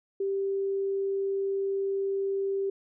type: tone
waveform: sine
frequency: 392 Hz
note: G4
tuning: in tune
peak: -26 dBFS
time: 0.2-2.7 s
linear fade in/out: 5 ms
effects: none